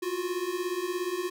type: beating tone pair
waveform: square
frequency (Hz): 348.3 / 365.3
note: F4 / F#4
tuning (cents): -5 / -22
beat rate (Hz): 17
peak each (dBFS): -34 / -32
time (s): 0.02-1.3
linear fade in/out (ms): 10
effects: none